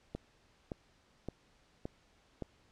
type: click train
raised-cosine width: 2 ms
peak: -25 dBFS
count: 5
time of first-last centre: 0.15-2.423 s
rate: 1.76 Hz
effects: pink hiss -68 dBFS RMS until 2.71 s + low-pass 6000 Hz 12 dB/octave